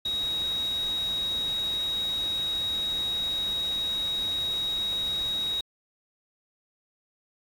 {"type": "tone in noise", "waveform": "sine", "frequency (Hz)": 3797, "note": "A#7", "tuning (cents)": 31, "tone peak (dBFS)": -26, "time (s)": [0.05, 5.61], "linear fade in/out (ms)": 5, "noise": "pink", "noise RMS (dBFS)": -43, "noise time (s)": [0.05, 5.61], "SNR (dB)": 14, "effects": ["AAC 64 kbps"]}